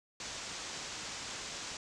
white low-pass noise, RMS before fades -43 dBFS, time 0.2-1.77 s, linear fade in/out 2 ms, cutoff 7500 Hz, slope 48 dB/octave, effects none

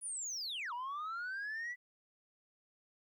sine linear two-way sweep, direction down then up, 9956 to 936 to 1990 Hz, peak -36 dBFS, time 0.01-1.76 s, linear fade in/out 50 ms, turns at 0.73 s, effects tanh soft clip ceiling -37 dBFS + 13-bit

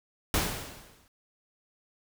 pink noise with exponential decay, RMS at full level -25 dBFS, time 0.34-1.08 s, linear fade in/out 1 ms, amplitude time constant 160 ms, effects none

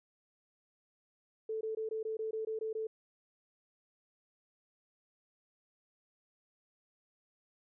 sine tone bursts, 440 Hz, A4, in tune, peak -34 dBFS, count 10, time 1.49-2.87 s, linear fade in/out 5 ms, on 120 ms, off 20 ms, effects none

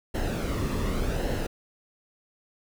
brown noise with flanger, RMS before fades -28 dBFS, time 0.14-1.47 s, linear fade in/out 10 ms, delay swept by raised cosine 0.84 to 1.34 ms, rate 0.86 Hz, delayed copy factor -0.55, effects none

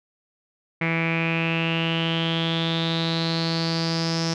sawtooth tone with low-pass filter sweep, 164.81 Hz, E3, in tune, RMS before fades -24 dBFS, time 0.81-4.34 s, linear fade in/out 5 ms, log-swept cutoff 2200 to 5400 Hz, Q 8.5, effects none

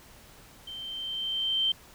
sine tone with level ramp, 3122 Hz, G7, 8 cents flat, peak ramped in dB -38 to -22 dBFS, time 0.67-1.72 s, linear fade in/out 5 ms, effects pink hiss -53 dBFS RMS until 1.94 s

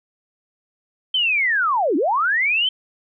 sine linear two-way sweep, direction down then up, 3136 to 259.3 to 3136 Hz, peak -16 dBFS, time 1.14-2.69 s, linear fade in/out 5 ms, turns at 1.96 s, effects none

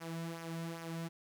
sawtooth tone with flanger, 165.7 Hz, E3, 9 cents sharp, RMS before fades -42 dBFS, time 0-1.09 s, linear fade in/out 20 ms, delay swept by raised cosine 0.24 to 2.54 ms, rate 2.5 Hz, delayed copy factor -0.6, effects none

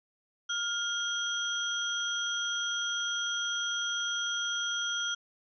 sine tone cluster, 1409 / 3247 / 5920 Hz, F6 / G#7 / F#8, +15 / -40 / 0 cents, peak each -33 / -33 / -38 dBFS, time 0.49-5.15 s, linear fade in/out 10 ms, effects none

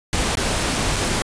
pink noise with dropouts, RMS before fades -21 dBFS, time 0.13-1.22 s, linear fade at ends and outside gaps 0 ms, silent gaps 0.353-0.372 / 0.961-0.965 s, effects resampled to 22050 Hz

